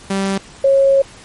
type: tone pair in turn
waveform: sawtooth / sine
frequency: 194.9 / 546.3 Hz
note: G3 / C#5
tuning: -10 / -25 cents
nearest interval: octave + tritone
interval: 1785 cents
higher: second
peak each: -12 / -8 dBFS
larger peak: second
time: 0.1-0.38 / 0.64-1.02 s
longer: second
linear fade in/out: 5 ms
effects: pink hiss -40 dBFS RMS until 1.24 s + MP3 48 kbps